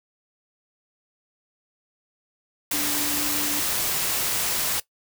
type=tone in noise; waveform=sine; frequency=293.7 Hz; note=D4; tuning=in tune; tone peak=-31 dBFS; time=2.73-3.6 s; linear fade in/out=5 ms; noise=white; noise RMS=-25 dBFS; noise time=2.71-4.8 s; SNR=-9 dB; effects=noise-tail reverb RT60 0.1 s tail -18 dB re dry